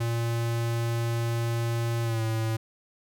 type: tone with pitch glide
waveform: square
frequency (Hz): 116.54 to 111.86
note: A#2 to A2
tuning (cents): 0 to +29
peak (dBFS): -26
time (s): 0-2.57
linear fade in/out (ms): 10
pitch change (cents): -71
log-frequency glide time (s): 2.03-2.22
effects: none